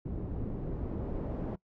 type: noise with low-pass filter sweep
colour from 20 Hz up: pink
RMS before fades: -36 dBFS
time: 0.05-1.56 s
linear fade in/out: 10 ms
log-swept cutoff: 310 to 550 Hz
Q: 0.86
effects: noise-tail reverb RT60 0.1 s tail -21 dB re dry